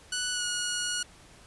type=tone with pitch glide; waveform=10% pulse; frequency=1480 to 1449.5 Hz; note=F#6 to F#6; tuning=0 to -36 cents; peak=-20 dBFS; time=0.12-1.03 s; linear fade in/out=5 ms; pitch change=-36 cents; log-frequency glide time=0.32-0.44 s; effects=pink hiss -54 dBFS RMS until 1.46 s + resampled to 24000 Hz